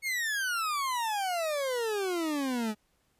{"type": "exponential sweep", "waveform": "40% pulse", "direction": "down", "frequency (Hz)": [2213, 207.7], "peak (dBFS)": -28, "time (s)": [0.02, 2.75], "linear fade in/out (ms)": 50, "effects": ["pink hiss -72 dBFS RMS until 3.19 s", "resampled to 32000 Hz"]}